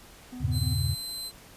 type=tone bursts; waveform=triangle; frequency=249.9 Hz; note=B3; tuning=21 cents sharp; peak=-35 dBFS; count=3; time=0.32-0.744 s; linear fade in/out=10 ms; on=120 ms; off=32 ms
type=chord; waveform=sine; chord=E diminished seventh; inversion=none; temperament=equal with one note detuned; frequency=80.43 / 98 / 116.54 / 138.59 Hz; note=E2 / G2 / Bb2 / Db3; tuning=-42 / 0 / 0 / 0 cents; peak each=-30 dBFS; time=0.4-0.95 s; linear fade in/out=20 ms
type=tone; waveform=sawtooth; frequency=4080 Hz; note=C8; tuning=44 cents flat; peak=-31 dBFS; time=0.51-1.32 s; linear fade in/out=50 ms
effects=pink hiss -51 dBFS RMS until 1.56 s + resampled to 32000 Hz